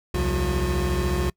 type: tone cluster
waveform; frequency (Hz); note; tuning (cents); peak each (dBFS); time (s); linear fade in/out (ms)
square; 64.9 / 79 / 133.2 / 178.4 / 359.6; C2 / D#2 / C3 / F3 / F#4; -13 / +27 / +31 / +37 / -49; -26 / -31 / -31 / -32 / -28; 0.14-1.3; 5
effects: noise-tail reverb RT60 0.1 s tail -25 dB re dry

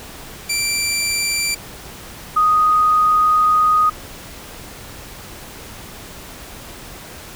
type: tone pair in turn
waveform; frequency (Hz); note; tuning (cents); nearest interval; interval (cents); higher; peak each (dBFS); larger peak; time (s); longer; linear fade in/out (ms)
15% pulse / sine; 2349 / 1244.3; D7 / D#6; 0 / 0; major seventh; 1100; first; -11; neither; 0.49-1.55 / 2.36-3.9; second; 10
effects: pink hiss -36 dBFS RMS until 7.35 s

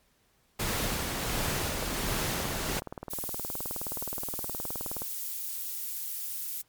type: noise with tremolo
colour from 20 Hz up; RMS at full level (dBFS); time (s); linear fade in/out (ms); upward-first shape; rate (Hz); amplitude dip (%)
pink; -30; 0.59-2.8; 10; sine; 1.4; 30
type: click train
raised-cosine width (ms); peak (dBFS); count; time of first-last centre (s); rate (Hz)
1; -23; 73; 1.25-5.02; 19.1
type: noise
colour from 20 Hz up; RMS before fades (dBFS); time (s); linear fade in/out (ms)
violet; -35; 3.1-6.62; 10
effects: pink hiss -68 dBFS RMS until 6.68 s + MP3 96 kbps

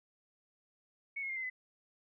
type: tone with pitch steps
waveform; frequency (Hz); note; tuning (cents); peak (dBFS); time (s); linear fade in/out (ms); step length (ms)
sine; 2217 / 2165 / 2114 / 2065 / 2017; C#7 / C#7 / C7 / C7 / B6; 0 / -41 / +17 / -23 / +36; -36; 1.16-1.5; 10; 68
effects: none

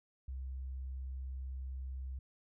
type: tone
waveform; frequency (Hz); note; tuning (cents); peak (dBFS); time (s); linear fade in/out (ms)
sine; 65.41; C2; 0; -39; 0.28-2.19; 5
effects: none

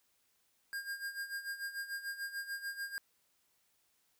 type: tone with tremolo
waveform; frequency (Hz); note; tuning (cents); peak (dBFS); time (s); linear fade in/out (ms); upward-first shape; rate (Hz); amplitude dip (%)
square; 1612; G6; +48; -37; 0.73-2.98; 0; sine; 6.8; 75
effects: white hiss -75 dBFS RMS until 4.19 s

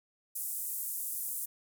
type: band-pass noise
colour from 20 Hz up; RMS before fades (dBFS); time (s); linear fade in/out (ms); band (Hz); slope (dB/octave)
white; -37; 0.35-1.46; 10; 8800 to 16000; 24
effects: none

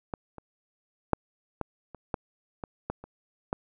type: clicks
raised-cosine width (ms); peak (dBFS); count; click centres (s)
1; -18 / -28 / -7 / -16 / -28 / -14 / -21 / -16 / -29 / -14; 10; 0.138 / 0.383 / 1.133 / 1.613 / 1.947 / 2.142 / 2.638 / 2.9 / 3.04 / 3.529
effects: none

